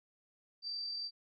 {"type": "tone with amplitude modulation", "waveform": "sine", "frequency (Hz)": 4666, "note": "D8", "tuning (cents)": -12, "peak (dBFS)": -36, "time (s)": [0.62, 1.11], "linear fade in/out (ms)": 50, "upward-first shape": "sine", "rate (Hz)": 42.9, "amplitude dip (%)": 30, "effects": ["AAC 64 kbps"]}